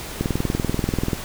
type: click train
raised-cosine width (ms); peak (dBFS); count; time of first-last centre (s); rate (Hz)
3; -8; 20; 0.21-1.132; 20.6
effects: pink hiss -33 dBFS RMS until 1.24 s